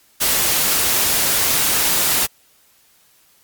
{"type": "noise", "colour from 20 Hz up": "white", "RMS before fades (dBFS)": -17, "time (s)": [0.2, 2.27], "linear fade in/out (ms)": 20, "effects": ["white hiss -55 dBFS RMS until 3.43 s", "Opus 48 kbps"]}